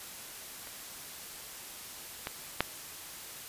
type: clicks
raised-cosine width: 0.3 ms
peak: -30 / -18 / -9 dBFS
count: 3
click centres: 0.672 / 2.271 / 2.606 s
effects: white hiss -45 dBFS RMS until 3.48 s + resampled to 32000 Hz